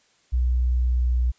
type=tone with pitch glide; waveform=sine; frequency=61.74 to 61.21 Hz; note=B1 to B1; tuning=0 to -15 cents; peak=-18 dBFS; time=0.32-1.32 s; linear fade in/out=20 ms; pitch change=-15 cents; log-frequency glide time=0.75-1.21 s; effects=white hiss -62 dBFS RMS until 1.38 s + resampled to 16000 Hz